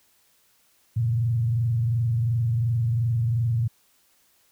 sine tone with frequency modulation, 116.54 Hz, A#2, in tune, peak -20 dBFS, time 0.96-3.68 s, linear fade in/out 10 ms, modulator 22.8 Hz, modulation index 0.47, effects white hiss -63 dBFS RMS until 4.51 s

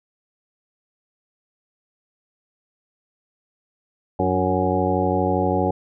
harmonic tone with a mistuned harmonic, 92.5 Hz, F#2, in tune, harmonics 1 / 2 / 3 / 4 / 5 / 6 / 8 / 9, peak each -26 / -26 / -26 / -26 / -26 / -26 / -26 / -26 dBFS, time 4.19-5.71 s, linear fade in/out 5 ms, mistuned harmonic 3, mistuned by +47 cents, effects none

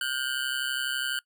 25% pulse ring-modulated tone, 1500 Hz, F#6, 23 cents sharp, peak -21 dBFS, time 0.01-1.19 s, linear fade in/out 2 ms, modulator 66 Hz, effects noise-tail reverb RT60 0.1 s tail -22 dB re dry

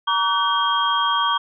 sine tone cluster, 937 / 1143 / 1513 / 3231 Hz, A#5 / D6 / F#6 / G#7, +9 / -47 / +38 / -48 cents, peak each -23 / -20 / -27 / -23 dBFS, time 0.07-1.38 s, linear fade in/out 10 ms, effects none

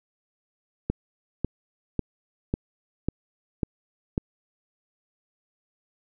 click train, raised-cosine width 3 ms, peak -11 dBFS, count 7, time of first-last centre 0.9-4.179 s, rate 1.83 Hz, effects none

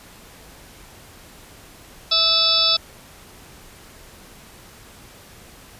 harmonic tone with a mistuned harmonic, 654 Hz, E5, 14 cents flat, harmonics 1 / 2 / 4 / 5 / 6 / 7 / 8, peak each -30 / -27 / -29 / -20 / -21 / -22 / -20 dBFS, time 2.11-2.77 s, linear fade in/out 10 ms, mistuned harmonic 5, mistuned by +110 cents, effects pink hiss -45 dBFS RMS until 5.79 s + resampled to 32000 Hz

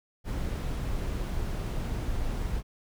brown noise, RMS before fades -31 dBFS, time 0.24-2.63 s, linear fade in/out 50 ms, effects none

